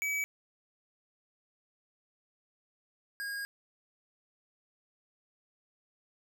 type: tone pair in turn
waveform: square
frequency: 2284 / 1630.7 Hz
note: D7 / G#6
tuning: -49 / -32 cents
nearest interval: tritone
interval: 583 cents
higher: first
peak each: -31 / -36 dBFS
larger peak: first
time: 0.02-0.24 / 3.2-3.45 s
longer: second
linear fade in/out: 0 ms
effects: none